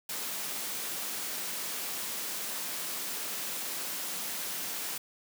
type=high-pass noise; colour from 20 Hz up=white; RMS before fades=-36 dBFS; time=0.09-4.98 s; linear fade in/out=5 ms; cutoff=150 Hz; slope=48 dB/octave; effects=none